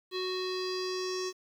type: tone with low-pass filter sweep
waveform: square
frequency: 370 Hz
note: F#4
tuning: in tune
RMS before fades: -34 dBFS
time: 0.11-1.33 s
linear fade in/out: 50 ms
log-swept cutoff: 3900 to 5900 Hz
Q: 6.3
effects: 10-bit